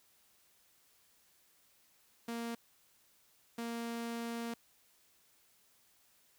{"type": "tone bursts at uneven times", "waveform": "sawtooth", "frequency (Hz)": 232.9, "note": "A#3", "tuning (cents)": -1, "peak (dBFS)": -34, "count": 2, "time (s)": [[2.28, 2.55], [3.58, 4.54]], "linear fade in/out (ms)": 5, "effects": ["white hiss -69 dBFS RMS until 6.38 s"]}